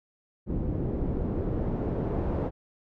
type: noise with low-pass filter sweep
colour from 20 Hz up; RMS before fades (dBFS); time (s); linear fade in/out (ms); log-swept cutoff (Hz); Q
pink; -29; 0.46-2.51; 50; 310 to 600; 0.94
effects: none